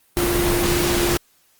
sine tone in noise, 348.9 Hz, F4, 2 cents flat, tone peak -20 dBFS, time 0.17-1.17 s, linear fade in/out 0 ms, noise pink, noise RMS -21 dBFS, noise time 0.17-1.17 s, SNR -2 dB, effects white hiss -59 dBFS RMS until 1.59 s + Opus 32 kbps

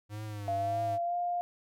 square tone with vibrato, 103.5 Hz, G#2, 5 cents flat, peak -38 dBFS, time 0.09-0.99 s, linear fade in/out 50 ms, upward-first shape triangle, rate 1.7 Hz, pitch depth 82 cents each way
sine tone with pitch glide, 688 to 703.7 Hz, F5 to F5, -26 to +13 cents, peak -29 dBFS, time 0.48-1.41 s, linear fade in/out 0 ms, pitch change +39 cents, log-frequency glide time 1.03-1.15 s
effects none

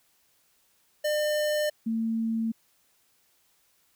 square / sine tone pair in turn, 602 / 225.5 Hz, D5 / A3, +43 / +43 cents, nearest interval octave + perfect fourth, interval 1700 cents, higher first, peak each -25 dBFS, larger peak neither, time 1.04-1.7 / 1.86-2.52 s, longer neither, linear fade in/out 10 ms, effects white hiss -67 dBFS RMS until 3.95 s

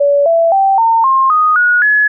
sine tone with pitch steps, 570 / 666.2 / 778.6 / 910.1 / 1063.7 / 1243.2 / 1453 / 1698.2 Hz, C#5 / E5 / G5 / A#5 / C6 / D#6 / F#6 / G#6, +48 / +18 / -12 / -42 / +28 / -2 / -32 / +38 cents, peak -7 dBFS, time 0-2.08 s, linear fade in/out 10 ms, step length 260 ms, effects none

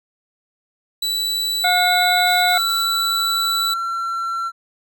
40% pulse tone, 3951 Hz, B7, in tune, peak -18 dBFS, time 1.02-3.74 s, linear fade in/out 5 ms
harmonic tone, 721 Hz, F#5, 45 cents flat, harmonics 1 / 2 / 3 / 5, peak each -17 / -20 / -22 / -28 dBFS, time 1.64-2.58 s, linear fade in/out 5 ms
blue noise bursts, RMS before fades -37 dBFS, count 3, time 2.27-2.838 s, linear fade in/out 0 ms, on 150 ms, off 59 ms
triangle tone with pitch glide, 1364 to 1354.6 Hz, F6 to E6, -41 to +47 cents, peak -19 dBFS, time 2.52-4.52 s, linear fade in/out 50 ms, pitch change -12 cents, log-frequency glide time 2.83-4.25 s
effects none

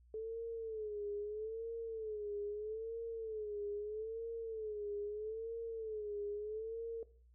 sine tone with vibrato, 434.1 Hz, A4, 23 cents flat, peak -39 dBFS, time 0.14-7.03 s, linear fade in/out 2 ms, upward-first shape sine, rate 0.78 Hz, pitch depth 100 cents each way, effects noise-tail reverb RT60 0.5 s tail -18 dB re dry + added 60 Hz sine -62 dBFS peak until 7.34 s

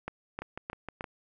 two click trains, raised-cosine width 0.5 ms, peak -20 / -23 dBFS, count 4 / 5, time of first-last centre 0.08-1.009 / 0.42-1.042 s, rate 3.23 / 6.43 Hz, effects none

